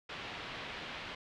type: low-pass noise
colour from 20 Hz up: white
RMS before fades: -44 dBFS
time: 0.09-1.15 s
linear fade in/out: 5 ms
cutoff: 3400 Hz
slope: 24 dB/octave
effects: none